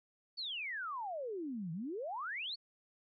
sine exponential two-way sweep, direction down then up, 4600 to 155.56 to 4600 Hz, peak -38 dBFS, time 0.37-2.56 s, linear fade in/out 20 ms, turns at 1.72 s, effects none

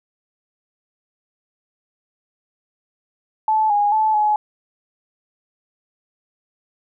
sine tone with pitch steps, 869 / 823 / 869 / 845 Hz, A5 / G#5 / A5 / G#5, -22 / -16 / -22 / +30 cents, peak -14 dBFS, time 3.48-4.36 s, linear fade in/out 2 ms, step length 220 ms, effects none

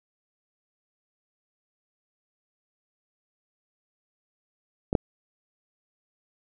clicks, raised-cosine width 2 ms, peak -11 / -6 dBFS, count 2, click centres 4.929 / 4.952 s, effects none

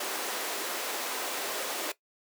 pink high-pass noise, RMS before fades -34 dBFS, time 0-1.92 s, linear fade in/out 5 ms, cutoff 350 Hz, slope 24 dB/octave, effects noise-tail reverb RT60 0.1 s tail -17 dB re dry

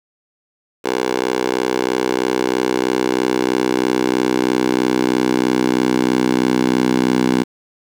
10% pulse tone with high-pass filter sweep, 63.1 Hz, B1, 38 cents sharp, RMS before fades -17 dBFS, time 0.84-7.44 s, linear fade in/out 20 ms, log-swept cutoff 440 to 250 Hz, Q 2, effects low-pass 8000 Hz 12 dB/octave + 7-bit

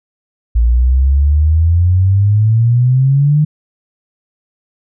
sine exponential sweep, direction up, 56.4 to 153.3 Hz, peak -7 dBFS, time 0.55-3.45 s, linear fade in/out 10 ms, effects none

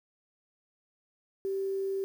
sine tone with quantisation, 388.5 Hz, G4, 16 cents flat, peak -29 dBFS, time 1.45-2.04 s, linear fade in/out 0 ms, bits 9, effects none

